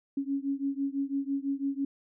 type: beating tone pair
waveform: sine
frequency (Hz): 274.2 / 280.2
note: C#4 / C#4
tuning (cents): -19 / +19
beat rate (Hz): 6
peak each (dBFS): -31 / -32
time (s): 0.17-1.85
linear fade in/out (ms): 5
effects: none